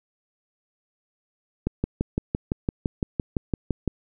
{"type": "click train", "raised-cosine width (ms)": 3, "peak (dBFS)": -10, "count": 14, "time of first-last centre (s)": [1.67, 3.877], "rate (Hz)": 5.89, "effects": []}